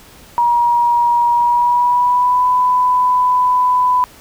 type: tone with pitch glide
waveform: sine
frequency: 953 to 998.1 Hz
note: A#5 to B5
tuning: +38 to +18 cents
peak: -10 dBFS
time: 0.38-4.04 s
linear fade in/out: 0 ms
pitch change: +80 cents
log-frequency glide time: 1.34-2.46 s
effects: pink hiss -42 dBFS RMS until 4.2 s